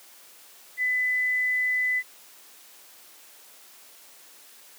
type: tone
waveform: sine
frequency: 2003 Hz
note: B6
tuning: 24 cents sharp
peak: -22 dBFS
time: 0.77-2.03 s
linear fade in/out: 50 ms
effects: white hiss -51 dBFS RMS until 4.78 s + high-pass 300 Hz 12 dB/octave